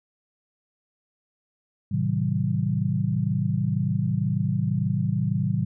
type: chord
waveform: sine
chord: A diminished seventh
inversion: none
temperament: just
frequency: 110 / 132 / 158.4 / 190.08 Hz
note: A2 / C3 / Eb3 / Gb3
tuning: 0 / +16 / +31 / +47 cents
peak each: -27 dBFS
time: 1.91-5.65 s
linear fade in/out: 10 ms
effects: none